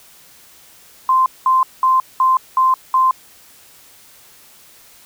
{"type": "tone bursts", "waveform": "sine", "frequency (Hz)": 1041, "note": "C6", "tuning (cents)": -9, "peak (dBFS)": -10, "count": 6, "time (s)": [1.09, 3.11], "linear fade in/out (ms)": 2, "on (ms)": 170, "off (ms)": 200, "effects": ["white hiss -46 dBFS RMS until 5.05 s"]}